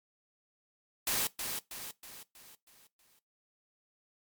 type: noise with echo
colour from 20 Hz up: white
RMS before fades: -31 dBFS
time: 1.07-1.27 s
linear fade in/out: 2 ms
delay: 320 ms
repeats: 6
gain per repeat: -6 dB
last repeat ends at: 3.19 s
effects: noise-tail reverb RT60 0.2 s tail -20 dB re dry + MP3 96 kbps